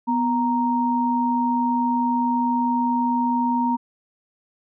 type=tone pair together; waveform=sine; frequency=246.5 / 932.3 Hz; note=B3 / A#5; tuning=-3 / 0 cents; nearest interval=octave + major seventh; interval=2303 cents; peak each=-21 dBFS; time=0.07-3.77 s; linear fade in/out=20 ms; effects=none